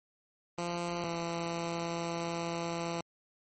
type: tone pair in turn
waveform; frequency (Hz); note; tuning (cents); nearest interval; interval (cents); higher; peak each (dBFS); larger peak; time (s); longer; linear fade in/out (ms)
10% pulse; 172.7 / 168.95; F3 / E3; -19 / +43; unison; 38; first; -25; neither; 0.58-1.04 / 1.04-3.01; second; 2
effects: MP3 32 kbps